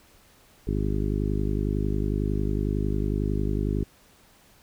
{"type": "harmonic tone", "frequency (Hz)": 51, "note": "G#1", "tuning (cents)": -31, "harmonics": [1, 2, 3, 4, 5, 6, 7, 8], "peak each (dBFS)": [-27, -30, -32, -33, -34, -35, -35, -36], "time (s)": [0.67, 3.84], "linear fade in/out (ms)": 5, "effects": ["pink hiss -57 dBFS RMS until 4.62 s"]}